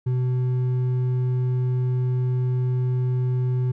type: tone with hard clipping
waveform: triangle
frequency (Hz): 126.1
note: B2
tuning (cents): +36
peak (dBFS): -21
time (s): 0.06-3.72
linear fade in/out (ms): 10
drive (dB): 8
effects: none